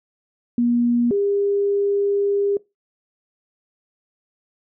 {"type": "tone pair in turn", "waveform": "sine", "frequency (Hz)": [239.3, 402.5], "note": ["A#3", "G4"], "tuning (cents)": [46, 46], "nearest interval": "major sixth", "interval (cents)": 900, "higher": "second", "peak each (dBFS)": [-15, -17], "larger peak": "first", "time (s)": [[0.58, 1.11], [1.11, 2.57]], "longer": "second", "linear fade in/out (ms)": 2, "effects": ["noise-tail reverb RT60 0.2 s tail -20 dB re dry"]}